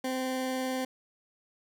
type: tone with vibrato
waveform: 20% pulse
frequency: 259 Hz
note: C4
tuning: 17 cents flat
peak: -25 dBFS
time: 0.04-0.85 s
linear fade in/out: 5 ms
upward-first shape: sine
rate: 20 Hz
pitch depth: 13 cents each way
effects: none